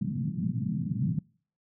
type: band-pass noise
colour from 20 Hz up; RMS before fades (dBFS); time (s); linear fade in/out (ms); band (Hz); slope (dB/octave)
white; -30; 0.01-1.19; 5; 110 to 220; 48
effects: noise-tail reverb RT60 0.5 s tail -26 dB re dry